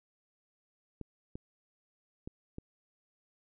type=clicks; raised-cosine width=3 ms; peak=-28 dBFS; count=4; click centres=1.013 / 1.355 / 2.275 / 2.584 s; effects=none